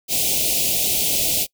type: band-stop noise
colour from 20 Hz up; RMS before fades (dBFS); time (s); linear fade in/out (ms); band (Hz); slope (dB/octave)
white; -20; 0.08-1.47; 50; 740 to 2400; 48
effects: noise-tail reverb RT60 0.1 s tail -23 dB re dry